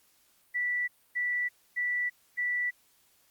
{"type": "tone bursts", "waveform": "sine", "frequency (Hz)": 1963, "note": "B6", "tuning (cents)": -11, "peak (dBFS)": -27, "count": 4, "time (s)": [0.54, 2.71], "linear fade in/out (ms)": 20, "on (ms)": 340, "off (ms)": 270, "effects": ["white hiss -66 dBFS RMS until 3.3 s", "Opus 48 kbps"]}